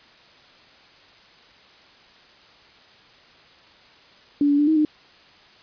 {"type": "tone with pitch steps", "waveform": "sine", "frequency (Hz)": [288.4, 286.7, 294, 315.4, 304.3], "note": ["D4", "D4", "D4", "D#4", "D#4"], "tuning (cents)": [-31, -42, 2, 24, -38], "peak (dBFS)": -15, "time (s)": [4.41, 4.85], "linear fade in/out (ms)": 2, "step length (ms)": 88, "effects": ["white hiss -51 dBFS RMS until 5.62 s", "resampled to 11025 Hz"]}